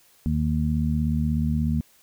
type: harmonic tone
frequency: 76.6 Hz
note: D#2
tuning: 27 cents flat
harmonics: 1 / 2 / 3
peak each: -25 / -25 / -25 dBFS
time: 0.26-1.81 s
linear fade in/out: 0 ms
effects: white hiss -58 dBFS RMS until 2.02 s